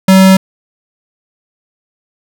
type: tone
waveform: square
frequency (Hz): 190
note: F#3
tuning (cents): +46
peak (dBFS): -3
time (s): 0.08-0.37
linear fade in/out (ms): 5
effects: none